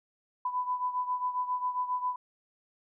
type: beating tone pair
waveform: sine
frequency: 996 / 1003.4 Hz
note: B5 / B5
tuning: +14 / +27 cents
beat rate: 7.4 Hz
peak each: -30 / -35 dBFS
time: 0.45-2.16 s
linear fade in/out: 5 ms
effects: none